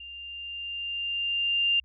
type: tone with level ramp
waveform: sine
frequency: 2794 Hz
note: F7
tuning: in tune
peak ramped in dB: -40 to -20 dBFS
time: 0-1.8 s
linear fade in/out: 5 ms
effects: added 64 Hz sine -55 dBFS peak until 1.84 s